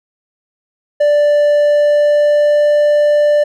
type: tone with pitch glide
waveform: triangle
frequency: 587.3 to 590.7 Hz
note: D5 to D5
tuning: 0 to +10 cents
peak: -6 dBFS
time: 1-3.44 s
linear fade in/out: 10 ms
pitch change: +10 cents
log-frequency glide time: 1.54-2.68 s
effects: none